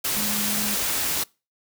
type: tone in noise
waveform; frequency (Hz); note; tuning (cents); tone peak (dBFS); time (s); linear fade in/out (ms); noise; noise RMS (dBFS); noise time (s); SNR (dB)
sine; 207.9; G#3; +2; -30; 0.16-0.75; 10; white; -25; 0.04-1.24; -8
effects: noise-tail reverb RT60 0.3 s tail -25 dB re dry